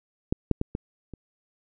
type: clicks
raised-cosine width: 3 ms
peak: -10 / -7 / -13 / -16 / -26 dBFS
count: 5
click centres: 0.325 / 0.513 / 0.614 / 0.751 / 1.137 s
effects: none